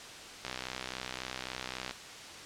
click train, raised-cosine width 0.2 ms, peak -19 dBFS, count 94, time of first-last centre 0.45-1.91 s, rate 63.7 Hz, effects white hiss -46 dBFS RMS until 2.45 s + low-pass 6000 Hz 12 dB/octave

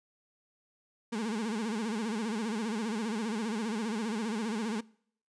35% pulse tone with vibrato, 220 Hz, A3, in tune, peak -30 dBFS, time 1.12-4.81 s, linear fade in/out 10 ms, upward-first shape sine, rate 15 Hz, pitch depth 130 cents each way, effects noise-tail reverb RT60 0.6 s tail -23 dB re dry + resampled to 22050 Hz

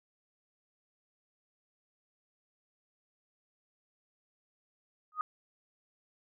sine tone with exponential growth, 1244.5 Hz, D#6, in tune, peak -25 dBFS, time 5.12-5.21 s, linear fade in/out 1 ms, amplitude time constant 18 ms, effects none

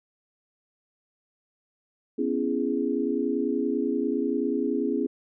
sine chord, C# minor seventh, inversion third, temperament equal with one note detuned, 246.9 / 277.2 / 334.4 / 415.3 Hz, B3 / C#4 / E4 / G#4, 0 / 0 / +25 / 0 cents, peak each -29 / -28 / -30 / -29 dBFS, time 2.18-5.07 s, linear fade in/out 10 ms, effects none

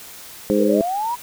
harmonic tone, 103.7 Hz, G#2, 2 cents flat, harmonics 2 / 3 / 4 / 5, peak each -20 / -20 / -20 / -20 dBFS, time 0.5-0.81 s, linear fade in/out 0 ms
sine linear sweep, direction up, 440 to 987.8 Hz, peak -20 dBFS, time 0.58-1.16 s, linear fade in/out 20 ms
effects white hiss -39 dBFS RMS until 1.22 s

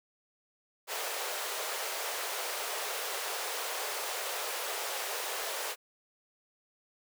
pink high-pass noise, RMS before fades -36 dBFS, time 0.87-5.76 s, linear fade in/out 50 ms, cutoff 420 Hz, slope 48 dB/octave, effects none

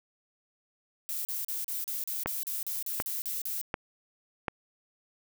violet noise bursts, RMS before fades -34 dBFS, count 13, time 1.09-3.614 s, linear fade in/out 0 ms, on 160 ms, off 37 ms
click train, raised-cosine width 0.5 ms, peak -14 dBFS, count 4, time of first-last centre 2.26-4.482 s, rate 1.35 Hz
effects none

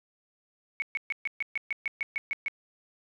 sine tone bursts, 2217 Hz, C#7, in tune, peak -27 dBFS, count 12, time 0.8-2.482 s, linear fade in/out 0 ms, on 21 ms, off 130 ms, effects none

